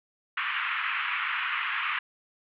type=band-pass noise; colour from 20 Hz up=pink; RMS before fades=-30 dBFS; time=0.37-1.99 s; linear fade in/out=5 ms; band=1100 to 2900 Hz; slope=48 dB/octave; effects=none